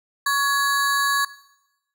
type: ring-modulated tone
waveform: square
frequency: 1400 Hz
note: F6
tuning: 4 cents sharp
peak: -16 dBFS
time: 0.26-1.25 s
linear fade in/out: 5 ms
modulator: 285 Hz
effects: noise-tail reverb RT60 0.9 s tail -18 dB re dry